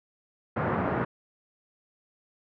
pink band-pass noise, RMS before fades -28 dBFS, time 0.56-1.05 s, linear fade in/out 10 ms, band 100 to 1600 Hz, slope 24 dB/octave, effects none

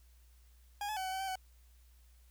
40% pulse tone with pitch steps, 819 / 855 / 757 / 752 / 762 / 772 / 751 Hz, G#5 / A5 / F#5 / F#5 / G5 / G5 / F#5, -24 / -50 / +39 / +28 / -49 / -27 / +26 cents, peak -35 dBFS, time 0.81-1.356 s, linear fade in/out 2 ms, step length 78 ms, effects added 60 Hz sine -59 dBFS peak until 2.3 s + white hiss -71 dBFS RMS until 2.3 s

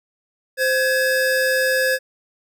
square tone pair together, 520 / 1679.8 Hz, C5 / G#6, -11 / +19 cents, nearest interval octave + minor sixth, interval 2030 cents, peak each -20 dBFS, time 0.57-1.99 s, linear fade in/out 50 ms, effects none

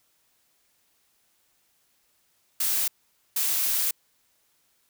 blue noise bursts at uneven times, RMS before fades -25 dBFS, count 2, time 2.6-2.88 / 3.36-3.91 s, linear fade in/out 5 ms, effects white hiss -68 dBFS RMS until 4.89 s

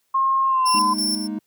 sine tone with pitch glide, 1071 to 1021.5 Hz, C6 to C6, +40 to -42 cents, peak -16 dBFS, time 0.14-0.94 s, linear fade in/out 10 ms, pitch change -82 cents, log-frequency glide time 0.48-0.68 s
sine tone with exponential growth, 2736 Hz, F7, 36 cents flat, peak -24 dBFS, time 0.42-0.79 s, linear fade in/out 5 ms, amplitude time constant 79 ms
sawtooth tone with tremolo, 5390 Hz, E8, 38 cents sharp, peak -18 dBFS, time 0.65-1.28 s, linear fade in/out 20 ms, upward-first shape square, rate 3 Hz, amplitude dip 65%
triangle chord, Ab suspended second, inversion none, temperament equal, 207.7 / 233.1 / 311.1 Hz, Ab3 / Bb3 / Eb4, 0 / 0 / 0 cents, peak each -26 / -30 / -27 dBFS, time 0.74-1.39 s, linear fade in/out 5 ms
effects white hiss -69 dBFS RMS until 1.46 s + high-pass 80 Hz 12 dB/octave

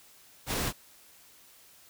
pink noise, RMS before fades -31 dBFS, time 0.46-0.73 s, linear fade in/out 50 ms, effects white hiss -57 dBFS RMS until 1.89 s

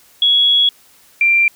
sine tone pair in turn, 3348 / 2367 Hz, G#7 / D7, +13 / +13 cents, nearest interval tritone, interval 600 cents, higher first, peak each -9 dBFS, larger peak neither, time 0.22-0.69 / 1.21-1.48 s, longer first, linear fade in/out 2 ms, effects white hiss -49 dBFS RMS until 1.55 s

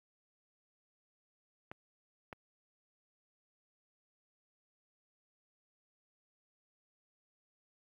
clicks, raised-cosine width 0.5 ms, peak -29 dBFS, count 2, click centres 1.715 / 2.328 s, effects high-pass 60 Hz 12 dB/octave + 11-bit

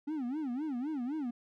triangle tone with vibrato, 275.1 Hz, C#4, 13 cents flat, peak -31 dBFS, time 0.07-1.31 s, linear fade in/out 10 ms, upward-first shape sine, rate 3.9 Hz, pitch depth 250 cents each way, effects none

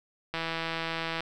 click train, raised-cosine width 0.3 ms, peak -16 dBFS, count 143, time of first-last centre 0.34-1.206 s, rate 164 Hz, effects none

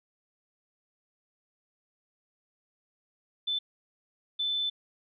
sine tone bursts at uneven times, 3520 Hz, A7, in tune, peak -27 dBFS, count 2, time 3.47-3.59 / 4.39-4.7 s, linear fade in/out 10 ms, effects none

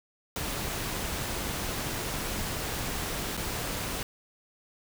pink noise with dropouts, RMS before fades -33 dBFS, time 0.36-4.03 s, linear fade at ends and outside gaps 1 ms, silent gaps 3.369-3.375 s, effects none

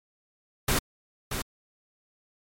pink noise with echo, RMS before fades -24 dBFS, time 0.68-0.79 s, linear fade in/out 5 ms, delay 630 ms, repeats 1, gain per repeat -7 dB, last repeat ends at 1.42 s, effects MP3 64 kbps

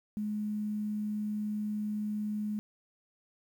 sine tone with quantisation, 210.6 Hz, G#3, 24 cents sharp, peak -31 dBFS, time 0.17-2.59 s, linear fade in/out 0 ms, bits 10, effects none

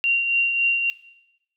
sine tone with tremolo, 2762 Hz, F7, 20 cents flat, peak -16 dBFS, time 0.04-0.9 s, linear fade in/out 0 ms, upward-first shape triangle, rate 3.6 Hz, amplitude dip 50%, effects noise-tail reverb RT60 0.9 s tail -18 dB re dry

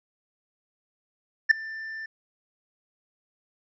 triangle tone with ADSR envelope, 1778 Hz, A6, 18 cents sharp, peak -8 dBFS, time 1.49-2.06 s, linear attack 20 ms, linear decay 5 ms, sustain -24 dB, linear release 5 ms, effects resampled to 16000 Hz

